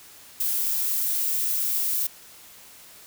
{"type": "noise", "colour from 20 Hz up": "violet", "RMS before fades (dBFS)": -25, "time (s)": [0.4, 2.07], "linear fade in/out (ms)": 5, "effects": ["white hiss -48 dBFS RMS until 3.06 s"]}